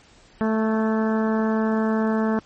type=harmonic tone with a mistuned harmonic; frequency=220 Hz; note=A3; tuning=in tune; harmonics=1 / 2 / 3 / 4 / 5 / 6 / 7 / 8; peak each=-20 / -26 / -30 / -32 / -34 / -36 / -37 / -38 dBFS; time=0.41-2.39 s; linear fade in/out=0 ms; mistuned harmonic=8; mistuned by=-23 cents; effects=pink hiss -53 dBFS RMS until 2.45 s + MP3 32 kbps